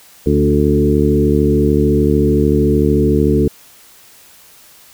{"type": "harmonic tone with a mistuned harmonic", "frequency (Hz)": 73.42, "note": "D2", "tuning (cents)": 0, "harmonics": [1, 2, 3, 4, 5, 6], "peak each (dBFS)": [-17, -17, -17, -17, -17, -17], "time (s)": [0.26, 3.48], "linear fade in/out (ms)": 5, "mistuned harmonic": 4, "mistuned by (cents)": -16, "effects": ["white hiss -44 dBFS RMS until 4.93 s"]}